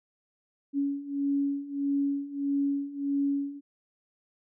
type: beating tone pair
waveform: sine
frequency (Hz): 279.8 / 281.4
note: C#4 / C#4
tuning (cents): +16 / +26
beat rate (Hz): 1.6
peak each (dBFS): -31 / -28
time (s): 0.73-3.61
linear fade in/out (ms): 50
effects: none